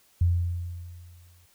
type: tone with exponential decay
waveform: sine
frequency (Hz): 86.9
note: F2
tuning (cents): -8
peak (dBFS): -17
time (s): 0.21-1.46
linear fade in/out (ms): 5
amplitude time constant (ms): 270
effects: white hiss -62 dBFS RMS until 1.54 s